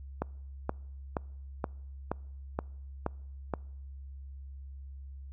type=click train; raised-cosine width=1 ms; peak=-16 dBFS; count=8; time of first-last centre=0.22-3.538 s; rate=2.11 Hz; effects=noise-tail reverb RT60 0.8 s tail -26 dB re dry + added 68 Hz sine -42 dBFS peak until 5.32 s